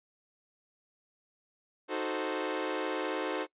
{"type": "chord", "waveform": "sawtooth", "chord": "D# diminished seventh", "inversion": "none", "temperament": "equal", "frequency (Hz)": [311.1, 370, 440, 523.3], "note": ["D#4", "F#4", "A4", "C5"], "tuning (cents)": [0, 0, 0, 0], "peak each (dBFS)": -33, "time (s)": [1.88, 3.47], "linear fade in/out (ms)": 50, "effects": ["noise-tail reverb RT60 0.1 s tail -22 dB re dry", "resampled to 8000 Hz"]}